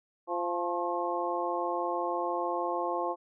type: harmonic tone with a mistuned harmonic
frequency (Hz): 173.8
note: F3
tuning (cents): -8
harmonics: 2 / 3 / 4 / 5 / 6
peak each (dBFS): -35 / -35 / -35 / -35 / -35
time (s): 0.27-3.16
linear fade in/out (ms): 50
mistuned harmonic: 6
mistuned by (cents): +49
effects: none